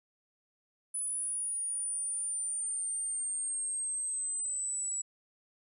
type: exponential sweep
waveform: sine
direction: down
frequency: 9956 to 7820 Hz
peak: -32 dBFS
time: 0.94-5.02 s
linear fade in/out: 10 ms
effects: none